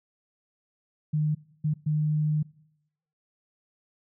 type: tone bursts at uneven times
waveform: sine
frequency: 152.2 Hz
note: D#3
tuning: 38 cents flat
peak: -22 dBFS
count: 3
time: 1.13-1.35 / 1.64-1.74 / 1.86-2.43 s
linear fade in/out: 10 ms
effects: noise-tail reverb RT60 0.8 s tail -22 dB re dry